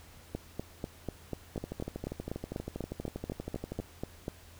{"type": "two click trains", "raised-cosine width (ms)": 2, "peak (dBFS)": [-21, -23], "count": [17, 29], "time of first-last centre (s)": [[0.35, 4.281], [1.56, 3.8]], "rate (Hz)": [4.07, 12.5], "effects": ["added 84 Hz sine -56 dBFS peak until 4.59 s", "pink hiss -56 dBFS RMS until 4.59 s"]}